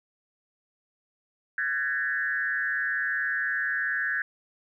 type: tone with frequency modulation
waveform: sine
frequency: 1661.2 Hz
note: G#6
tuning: in tune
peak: -25 dBFS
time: 1.58-4.22 s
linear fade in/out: 2 ms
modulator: 141 Hz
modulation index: 1.2
effects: 11-bit